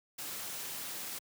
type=noise; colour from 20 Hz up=white; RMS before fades=-41 dBFS; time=0.18-1.19 s; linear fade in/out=10 ms; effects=high-pass 100 Hz 12 dB/octave